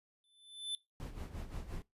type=tone with exponential growth; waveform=square; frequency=3520 Hz; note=A7; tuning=in tune; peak=-34 dBFS; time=0.24-0.75 s; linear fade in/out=1 ms; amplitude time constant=110 ms
type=noise with tremolo; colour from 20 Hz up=brown; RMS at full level=-41 dBFS; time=1-1.82 s; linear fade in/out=0 ms; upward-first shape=sine; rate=5.7 Hz; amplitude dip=70%
effects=noise-tail reverb RT60 0.2 s tail -21 dB re dry + resampled to 32000 Hz